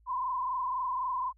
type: tone with frequency modulation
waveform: sine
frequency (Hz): 1019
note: C6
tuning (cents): -46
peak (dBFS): -29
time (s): 0.06-1.33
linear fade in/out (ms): 50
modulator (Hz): 23.9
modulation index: 1.9
effects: added 55 Hz sine -60 dBFS peak until 1.37 s